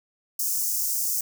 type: high-pass noise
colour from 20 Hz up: white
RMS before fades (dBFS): -26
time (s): 0.39-1.21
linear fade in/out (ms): 5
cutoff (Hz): 5400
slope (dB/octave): 48
effects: none